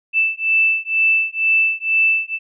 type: beating tone pair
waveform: sine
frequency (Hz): 2644 / 2646.1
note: E7 / E7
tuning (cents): +5 / +6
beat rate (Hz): 2.1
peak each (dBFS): -17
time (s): 0.13-2.39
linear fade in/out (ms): 50
effects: none